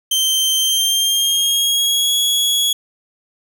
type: tone with pitch glide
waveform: sawtooth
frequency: 3124 to 3348 Hz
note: G7 to G#7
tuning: -7 to +13 cents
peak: -11 dBFS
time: 0.11-2.73 s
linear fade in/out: 5 ms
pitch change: +120 cents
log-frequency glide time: 0.56-2.15 s
effects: none